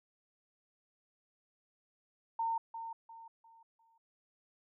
sine tone with echo, 911 Hz, A#5, 40 cents flat, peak -31 dBFS, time 2.39-2.58 s, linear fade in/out 5 ms, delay 350 ms, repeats 4, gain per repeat -9 dB, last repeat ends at 3.98 s, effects none

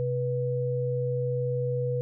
sine tone pair together, 129.55 / 489.1 Hz, C3 / B4, -17 / -17 cents, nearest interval octave + major seventh, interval 2300 cents, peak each -28 dBFS, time 0-2.01 s, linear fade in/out 0 ms, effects none

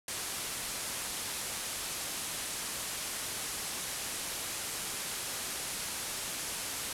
white low-pass noise, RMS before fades -38 dBFS, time 0.08-6.93 s, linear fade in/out 2 ms, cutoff 12000 Hz, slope 48 dB/octave, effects none

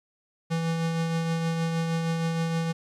square tone with tremolo, 164.81 Hz, E3, in tune, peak -24 dBFS, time 0.5-2.73 s, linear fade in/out 20 ms, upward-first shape triangle, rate 6.4 Hz, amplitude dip 35%, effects low-pass 8000 Hz 12 dB/octave + 11-bit

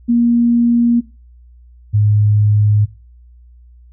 sine tone pair in turn, 236.6 / 104.82 Hz, A#3 / G#2, +26 / +16 cents, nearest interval octave + major second, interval 1410 cents, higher first, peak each -9 dBFS, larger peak neither, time 0.08-1.01 / 1.93-2.86 s, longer neither, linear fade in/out 20 ms, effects noise-tail reverb RT60 0.3 s tail -19 dB re dry + added 60 Hz sine -40 dBFS peak until 3.92 s

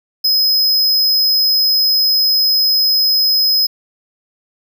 square tone, 5080 Hz, D#8, 35 cents sharp, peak -11 dBFS, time 0.24-3.67 s, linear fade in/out 10 ms, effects none

